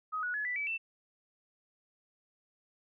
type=tone with pitch steps; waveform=sine; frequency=1260 / 1464.2 / 1701.4 / 1977.2 / 2298 / 2670 Hz; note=D#6 / F#6 / G#6 / B6 / D7 / E7; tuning=+21 / -19 / +41 / +1 / -38 / +22 cents; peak=-32 dBFS; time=0.12-0.78 s; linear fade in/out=20 ms; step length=110 ms; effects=none